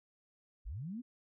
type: linear sweep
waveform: sine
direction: up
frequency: 35.02 to 257.4 Hz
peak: -39 dBFS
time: 0.65-1.02 s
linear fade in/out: 20 ms
effects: none